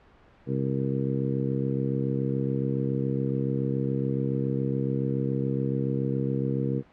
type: harmonic tone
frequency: 67.1 Hz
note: C2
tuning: 44 cents sharp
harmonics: 2 / 3 / 4 / 5 / 6 / 7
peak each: -28 / -31 / -32 / -35 / -37 / -33 dBFS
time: 0.46-6.83 s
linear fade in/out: 50 ms
effects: pink hiss -56 dBFS RMS until 6.92 s + low-pass 2000 Hz 12 dB/octave